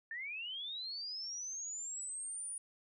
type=linear sweep; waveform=sine; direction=up; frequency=1760 to 9660 Hz; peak=-40 dBFS; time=0.11-2.58 s; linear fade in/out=2 ms; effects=none